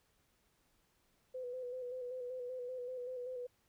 sine tone with vibrato, 501 Hz, B4, 25 cents sharp, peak -40 dBFS, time 1.34-3.47 s, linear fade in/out 10 ms, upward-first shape square, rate 5.2 Hz, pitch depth 35 cents each way, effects pink hiss -75 dBFS RMS until 3.68 s

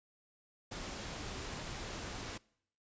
sine tone in noise, 379.6 Hz, F#4, 44 cents sharp, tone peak -52 dBFS, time 1.23-1.44 s, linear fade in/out 10 ms, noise pink, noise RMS -43 dBFS, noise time 0.71-2.38 s, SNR -12 dB, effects noise-tail reverb RT60 0.7 s tail -24 dB re dry + resampled to 16000 Hz

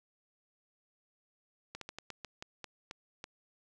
slowing click train, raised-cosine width 0.2 ms, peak -25 dBFS, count 10, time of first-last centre 1.75-3.241 s, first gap 63 ms, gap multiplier 1.23, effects none

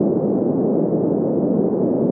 pink band-pass noise, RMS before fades -18 dBFS, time 0-2.11 s, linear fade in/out 10 ms, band 190 to 500 Hz, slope 24 dB/octave, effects none

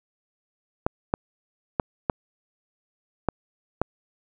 clicks, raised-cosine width 1 ms, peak -7 dBFS, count 6, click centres 0.865 / 1.139 / 1.798 / 2.098 / 3.287 / 3.816 s, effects none

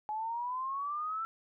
sine exponential sweep, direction up, 844 to 1342 Hz, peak -33 dBFS, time 0.09-1.25 s, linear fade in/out 0 ms, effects none

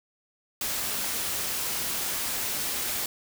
white noise, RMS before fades -30 dBFS, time 0.61-3.06 s, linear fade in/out 2 ms, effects none

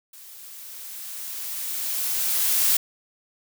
blue noise with level ramp, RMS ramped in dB -45 to -19 dBFS, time 0.13-2.77 s, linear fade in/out 5 ms, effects none

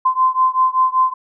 sine beating tone pair, 1032 / 1037.2 Hz, C6 / C6, -24 / -15 cents, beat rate 5.2 Hz, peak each -15 / -16 dBFS, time 0.05-1.14 s, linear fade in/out 10 ms, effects none

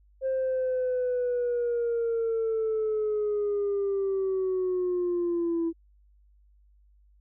sine linear sweep, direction down, 530 to 329.6 Hz, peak -23 dBFS, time 0.21-5.73 s, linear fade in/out 50 ms, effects tanh soft clip ceiling -22 dBFS + added 50 Hz sine -57 dBFS peak until 7.2 s

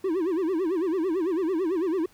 triangle tone with vibrato, 349.2 Hz, F4, in tune, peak -21 dBFS, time 0.04-2.06 s, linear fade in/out 5 ms, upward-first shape sine, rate 9 Hz, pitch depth 200 cents each way, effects pink hiss -59 dBFS RMS until 2.13 s

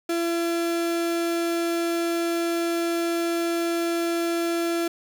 35% pulse tone, 338.1 Hz, E4, 44 cents sharp, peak -21 dBFS, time 0.09-4.88 s, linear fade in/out 5 ms, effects none

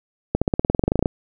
accelerating click train, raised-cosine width 2 ms, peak -4 dBFS, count 16, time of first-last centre 0.35-1.058 s, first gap 66 ms, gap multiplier 0.95, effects none

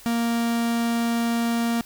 45% pulse tone, 233.1 Hz, A#3, in tune, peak -21 dBFS, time 0.06-1.81 s, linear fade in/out 0 ms, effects added 42 Hz sine -56 dBFS peak until 1.85 s + white hiss -47 dBFS RMS until 1.85 s

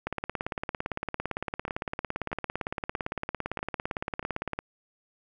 two click trains, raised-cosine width 0.5 ms, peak -22 / -15 dBFS, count 5 / 81, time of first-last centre 1.68-4.228 / 0.07-4.59 s, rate 1.57 / 17.7 Hz, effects none

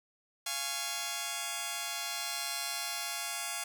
5% pulse chord, Db major, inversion first, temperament just, 693 / 831.5 / 1108.7 Hz, F5 / Ab5 / Db6, -14 / +2 / 0 cents, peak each -27 / -27 / -28 dBFS, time 0.46-3.64 s, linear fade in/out 5 ms, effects none

